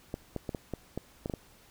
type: clicks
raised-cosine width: 2 ms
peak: -20 dBFS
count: 9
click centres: 0.141 / 0.363 / 0.492 / 0.548 / 0.737 / 0.976 / 1.259 / 1.298 / 1.338 s
effects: pink hiss -59 dBFS RMS until 1.7 s